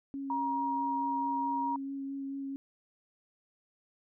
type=tone with vibrato; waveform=sine; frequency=274.4 Hz; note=C#4; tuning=17 cents flat; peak=-35 dBFS; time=0.14-2.56 s; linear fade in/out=0 ms; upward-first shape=sine; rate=4.6 Hz; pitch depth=11 cents each way
type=tone; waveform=sine; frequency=948 Hz; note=A#5; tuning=29 cents sharp; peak=-30 dBFS; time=0.3-1.76 s; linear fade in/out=2 ms
effects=none